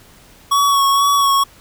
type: tone with vibrato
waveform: square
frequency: 1117 Hz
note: C#6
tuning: 13 cents sharp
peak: -12 dBFS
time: 0.51-1.44 s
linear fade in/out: 10 ms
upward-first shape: sine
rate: 2.1 Hz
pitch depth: 24 cents each way
effects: pink hiss -46 dBFS RMS until 1.6 s